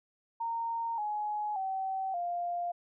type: tone with pitch steps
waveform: sine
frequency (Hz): 922 / 840.6 / 766.4 / 698.7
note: A#5 / G#5 / G5 / F5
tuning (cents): -19 / +21 / -39 / +1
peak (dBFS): -31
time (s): 0.4-2.72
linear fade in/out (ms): 10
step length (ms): 580
effects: none